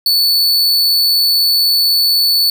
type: tone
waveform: 45% pulse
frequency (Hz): 4458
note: C#8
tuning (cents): +9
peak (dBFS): -9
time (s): 0.06-2.5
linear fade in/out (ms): 2
effects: none